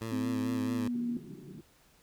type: tone with vibrato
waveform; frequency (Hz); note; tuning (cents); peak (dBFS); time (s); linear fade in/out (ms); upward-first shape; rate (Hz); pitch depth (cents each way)
15% pulse; 110; A2; 0; -29; 0.01-0.88; 5; sine; 4.5; 53
type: tone with pitch glide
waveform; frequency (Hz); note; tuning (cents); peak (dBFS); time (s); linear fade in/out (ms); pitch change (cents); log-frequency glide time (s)
sine; 256 to 238.9; C4 to A#3; -38 to +43; -30; 0.12-1.17; 2; -119; 0.64-0.98
type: band-pass noise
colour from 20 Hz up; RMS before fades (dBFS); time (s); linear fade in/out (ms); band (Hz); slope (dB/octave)
pink; -47; 0.94-1.61; 5; 130 to 390; 96
effects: pink hiss -64 dBFS RMS until 2.02 s